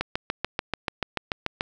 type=click train; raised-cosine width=0.3 ms; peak=-9 dBFS; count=12; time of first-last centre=0.01-1.609 s; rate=6.88 Hz; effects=none